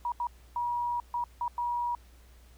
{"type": "tone bursts at uneven times", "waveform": "sine", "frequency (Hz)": 960, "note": "B5", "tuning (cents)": -49, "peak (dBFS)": -28, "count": 6, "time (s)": [[0.05, 0.12], [0.2, 0.27], [0.56, 1], [1.14, 1.24], [1.41, 1.48], [1.58, 1.95]], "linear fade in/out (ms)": 2, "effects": ["added 60 Hz sine -53 dBFS peak until 2.57 s", "pink hiss -62 dBFS RMS until 2.57 s"]}